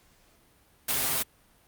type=noise with comb filter; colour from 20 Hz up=white; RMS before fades=-27 dBFS; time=0.88-1.23 s; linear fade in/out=10 ms; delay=7.6 ms; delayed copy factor=+0.55; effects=pink hiss -62 dBFS RMS until 1.67 s + Opus 48 kbps